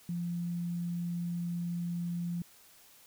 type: tone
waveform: sine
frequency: 172.9 Hz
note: F3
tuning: 17 cents flat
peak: -32 dBFS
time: 0.09-2.42 s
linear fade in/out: 2 ms
effects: white hiss -59 dBFS RMS until 3.06 s